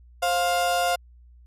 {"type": "tone pair together", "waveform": "35% pulse", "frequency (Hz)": [527, 703.5], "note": ["C5", "F5"], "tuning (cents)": [12, 12], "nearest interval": "perfect fourth", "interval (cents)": 500, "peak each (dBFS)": [-26, -20], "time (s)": [0.22, 0.96], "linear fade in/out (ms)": 10, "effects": ["added 60 Hz sine -48 dBFS peak until 1.46 s", "resampled to 32000 Hz"]}